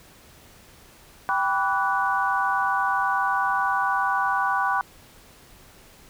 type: chord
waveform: sine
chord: G major seventh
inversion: none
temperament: equal with one note detuned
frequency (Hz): 784 / 987.8 / 1147.8 / 1480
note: G5 / B5 / D6 / F#6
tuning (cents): 0 / 0 / -40 / 0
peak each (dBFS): -26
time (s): 1.29-4.81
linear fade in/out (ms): 0
effects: pink hiss -51 dBFS RMS until 6.09 s